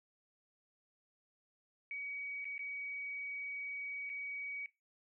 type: tone with dropouts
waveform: sine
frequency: 2262 Hz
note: C#7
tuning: 34 cents sharp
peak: -40 dBFS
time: 1.91-4.66 s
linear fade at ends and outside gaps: 1 ms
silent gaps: 2.445-2.453 / 2.58-2.592 / 4.094-4.099 s
effects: noise-tail reverb RT60 0.2 s tail -17 dB re dry